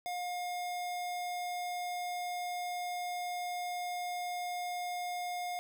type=tone; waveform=square; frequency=713 Hz; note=F5; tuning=36 cents sharp; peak=-36 dBFS; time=0.06-5.59 s; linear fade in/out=0 ms; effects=none